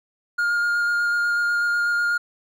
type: tone with vibrato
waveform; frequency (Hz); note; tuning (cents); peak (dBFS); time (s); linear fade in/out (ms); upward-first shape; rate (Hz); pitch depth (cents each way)
triangle; 1416; F6; +23; -17; 0.38-2.18; 10; square; 8.1; 8
effects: none